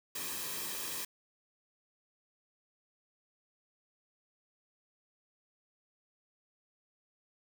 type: noise with comb filter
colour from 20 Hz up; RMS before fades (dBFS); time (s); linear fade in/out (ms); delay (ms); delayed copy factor
white; -39; 0.15-1.05; 5; 1.4; -0.6
effects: none